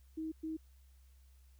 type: tone bursts at uneven times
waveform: sine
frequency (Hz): 317.6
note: D#4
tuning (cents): +36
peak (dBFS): -37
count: 2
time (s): 0.17-0.32 / 0.43-0.57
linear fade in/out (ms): 10
effects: added 65 Hz sine -59 dBFS peak until 1.59 s + white hiss -74 dBFS RMS until 1.59 s